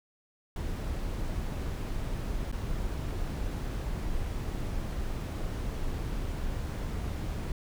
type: noise with dropouts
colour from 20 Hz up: brown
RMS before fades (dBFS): -33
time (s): 0.56-7.52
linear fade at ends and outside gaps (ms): 2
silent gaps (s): 2.516-2.525
effects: none